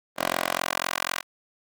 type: tone with high-pass filter sweep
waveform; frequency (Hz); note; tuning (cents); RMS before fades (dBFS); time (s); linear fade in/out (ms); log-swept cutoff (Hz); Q
10% pulse; 44; F1; +14; -28; 0.16-1.23; 50; 570 to 1300; 0.94
effects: Opus 24 kbps